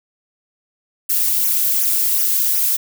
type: noise with flanger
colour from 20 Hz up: violet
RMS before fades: -17 dBFS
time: 1.09-2.77 s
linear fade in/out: 10 ms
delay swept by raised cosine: 0.23 to 3.03 ms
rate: 2.7 Hz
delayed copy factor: -0.8
effects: none